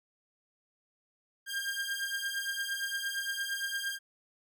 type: beating tone pair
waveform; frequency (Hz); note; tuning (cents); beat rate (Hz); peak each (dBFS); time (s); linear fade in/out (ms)
sawtooth; 1600 / 1608.7; G6 / G6; +35 / +44; 8.7; -33 / -32; 1.46-3.99; 50
effects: none